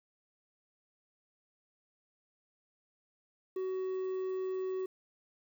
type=tone with quantisation; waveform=triangle; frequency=374.9 Hz; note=F#4; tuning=23 cents sharp; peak=-31 dBFS; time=3.56-4.86 s; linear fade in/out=5 ms; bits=10; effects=none